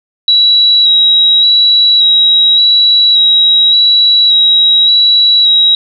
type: tone with vibrato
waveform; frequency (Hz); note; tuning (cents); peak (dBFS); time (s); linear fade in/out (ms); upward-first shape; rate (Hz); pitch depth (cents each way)
sine; 3879; B7; -32; -4; 0.28-5.75; 2; square; 0.87; 16
effects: none